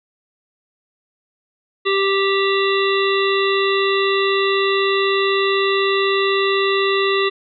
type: harmonic tone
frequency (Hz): 392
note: G4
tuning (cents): 0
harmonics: 1 / 3 / 5 / 7 / 9 / 10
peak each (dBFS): -17 / -22 / -24 / -25 / -27 / -27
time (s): 1.85-7.3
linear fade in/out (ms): 20
effects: none